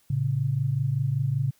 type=tone pair together; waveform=sine; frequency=113.68 / 138.9 Hz; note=A#2 / C#3; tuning=-43 / +4 cents; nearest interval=minor third; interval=347 cents; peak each=-27 / -24 dBFS; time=0.1-1.51 s; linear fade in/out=5 ms; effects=white hiss -64 dBFS RMS until 1.59 s